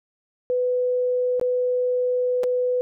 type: tone with dropouts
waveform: sine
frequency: 498.3 Hz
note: B4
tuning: 15 cents sharp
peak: -19 dBFS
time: 0.5-2.81 s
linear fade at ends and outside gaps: 0 ms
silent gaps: 1.397-1.413 / 2.434-2.439 s
effects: none